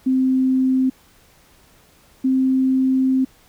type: tone pair in turn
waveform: sine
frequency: 260.5 / 262 Hz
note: C4 / C4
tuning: -7 / +2 cents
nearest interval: unison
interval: 9 cents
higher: second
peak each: -14 dBFS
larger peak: neither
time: 0.06-0.9 / 2.24-3.25 s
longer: second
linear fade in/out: 10 ms
effects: pink hiss -53 dBFS RMS until 3.48 s